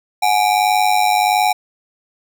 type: ring-modulated tone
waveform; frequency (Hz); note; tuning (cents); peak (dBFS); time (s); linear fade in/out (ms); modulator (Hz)
square; 784; G5; 0; -10; 0.22-1.53; 10; 50.7
effects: none